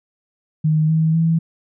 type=tone with pitch steps; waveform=sine; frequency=155.5 / 159.59 / 163.8 Hz; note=D#3 / D#3 / E3; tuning=-1 / +44 / -11 cents; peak=-13 dBFS; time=0.64-1.39 s; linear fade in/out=10 ms; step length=250 ms; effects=none